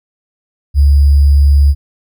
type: tone with sample-and-hold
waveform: sine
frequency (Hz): 70.9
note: C#2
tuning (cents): +40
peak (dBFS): -4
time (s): 0.74-1.75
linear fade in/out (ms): 50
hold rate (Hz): 4900
effects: none